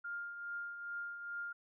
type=tone with tremolo; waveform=sine; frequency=1405 Hz; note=F6; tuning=10 cents sharp; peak=-38 dBFS; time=0.04-1.53 s; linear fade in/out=10 ms; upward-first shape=triangle; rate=2.4 Hz; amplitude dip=55%; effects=none